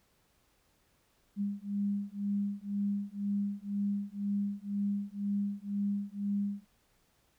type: beating tone pair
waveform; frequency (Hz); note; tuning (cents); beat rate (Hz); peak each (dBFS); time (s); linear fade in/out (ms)
sine; 200.9 / 202.9; G3 / G#3; +43 / -40; 2; -34 / -34; 1.36-6.65; 50
effects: pink hiss -71 dBFS RMS until 7.38 s